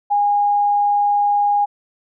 sine tone, 819 Hz, G#5, 24 cents flat, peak -13 dBFS, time 0.1-1.66 s, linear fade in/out 20 ms, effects none

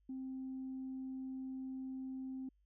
sine tone, 262.5 Hz, C4, 6 cents sharp, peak -40 dBFS, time 0.09-2.49 s, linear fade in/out 5 ms, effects tanh soft clip ceiling -37 dBFS + added 50 Hz sine -70 dBFS peak until 2.65 s

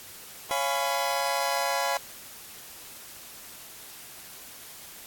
sawtooth chord, C# dominant seventh, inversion none, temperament just, 554.4 / 693 / 831.5 / 997.9 Hz, C#5 / E#5 / G#5 / B5, 0 / -14 / +2 / +18 cents, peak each -27 dBFS, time 0.51-1.97 s, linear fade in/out 0 ms, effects white hiss -45 dBFS RMS until 5.06 s + AAC 64 kbps

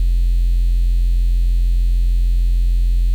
triangle tone, 43.28 Hz, F1, 15 cents flat, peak -8 dBFS, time 0-3.14 s, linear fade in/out 0 ms, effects tanh soft clip ceiling -8 dBFS + 7-bit

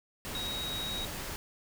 sine tone in noise, 3800 Hz, A#7, 33 cents sharp, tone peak -35 dBFS, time 0.35-1.05 s, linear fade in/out 0 ms, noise pink, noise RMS -39 dBFS, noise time 0.25-1.36 s, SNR +1 dB, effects none

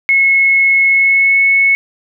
sine tone with pitch glide, 2182 to 2201 Hz, C#7 to C#7, -28 to -13 cents, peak -7 dBFS, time 0.09-1.75 s, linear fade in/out 0 ms, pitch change +15 cents, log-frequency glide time 0.88-1.39 s, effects none

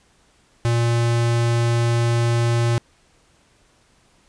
square tone, 117.7 Hz, A#2, 17 cents sharp, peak -17 dBFS, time 0.65-2.78 s, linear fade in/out 0 ms, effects pink hiss -58 dBFS RMS until 4.28 s + resampled to 22050 Hz

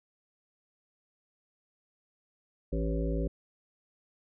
harmonic tone with a mistuned harmonic, 55.3 Hz, A1, 9 cents sharp, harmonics 1 / 3 / 5 / 7 / 9 / 10, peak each -30 / -35 / -37 / -38 / -40 / -40 dBFS, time 2.72-3.28 s, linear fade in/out 10 ms, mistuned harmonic 9, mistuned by -24 cents, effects none

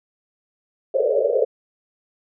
white band-pass noise, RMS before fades -19 dBFS, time 0.94-1.45 s, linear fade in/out 10 ms, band 410 to 610 Hz, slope 96 dB/octave, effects none

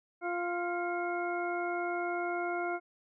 harmonic tone with a mistuned harmonic, 349.2 Hz, F4, in tune, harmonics 1 / 2 / 3 / 4 / 6, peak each -35 / -35 / -45 / -38 / -43 dBFS, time 0.21-2.8 s, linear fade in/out 50 ms, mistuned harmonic 6, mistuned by +58 cents, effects none

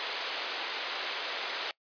white band-pass noise, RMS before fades -36 dBFS, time 0-1.71 s, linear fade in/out 0 ms, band 380 to 4300 Hz, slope 24 dB/octave, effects noise-tail reverb RT60 0.1 s tail -23 dB re dry + resampled to 11025 Hz

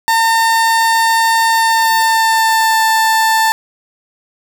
30% pulse tone with pitch glide, 907 to 887.8 Hz, A#5 to A5, -48 to +15 cents, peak -7 dBFS, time 0.08-3.52 s, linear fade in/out 0 ms, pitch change -37 cents, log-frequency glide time 1.45-2.83 s, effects none

